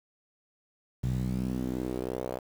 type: tone with band-pass filter sweep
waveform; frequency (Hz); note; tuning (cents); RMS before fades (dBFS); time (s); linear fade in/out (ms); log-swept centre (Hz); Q
sawtooth; 63; B1; +35; -32; 1.03-2.39; 5; 130 to 600; 2.4
effects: 8-bit